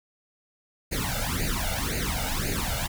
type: noise with flanger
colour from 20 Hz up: pink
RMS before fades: -28 dBFS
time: 0.91-2.88 s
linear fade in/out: 20 ms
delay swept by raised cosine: 0.44 to 1.42 ms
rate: 1.9 Hz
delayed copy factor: +1
effects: none